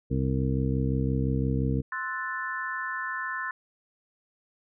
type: harmonic tone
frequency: 65.8 Hz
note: C2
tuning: 10 cents sharp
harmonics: 1 / 2 / 3 / 4 / 5 / 7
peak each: -30 / -27 / -32 / -31 / -37 / -35 dBFS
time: 0.1-1.82 s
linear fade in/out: 20 ms
type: chord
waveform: sine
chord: F# half-diminished seventh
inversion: second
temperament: equal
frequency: 1046.5 / 1318.5 / 1480 / 1760 Hz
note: C6 / E6 / F#6 / A6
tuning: 0 / 0 / 0 / 0 cents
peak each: -35 / -39 / -36 / -33 dBFS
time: 1.92-3.51 s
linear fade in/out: 2 ms
effects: none